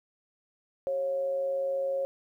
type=tone with amplitude modulation; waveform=sine; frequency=545 Hz; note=C#5; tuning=29 cents flat; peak=-25 dBFS; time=0.87-2.05 s; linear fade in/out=0 ms; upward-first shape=sine; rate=156 Hz; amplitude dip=40%; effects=11-bit